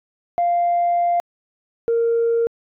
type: tone pair in turn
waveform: sine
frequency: 696 / 463.6 Hz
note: F5 / A#4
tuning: -6 / -10 cents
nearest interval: perfect fifth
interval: 704 cents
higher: first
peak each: -14 dBFS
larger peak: neither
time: 0.38-1.2 / 1.88-2.47 s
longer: first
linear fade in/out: 0 ms
effects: tanh soft clip ceiling -12 dBFS